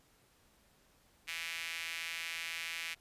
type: tone with high-pass filter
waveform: sawtooth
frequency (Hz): 166.1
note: E3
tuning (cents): +13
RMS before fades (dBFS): -41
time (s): 1.27-2.95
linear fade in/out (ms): 20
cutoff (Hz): 2300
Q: 2.9
effects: pink hiss -68 dBFS RMS until 3 s + resampled to 32000 Hz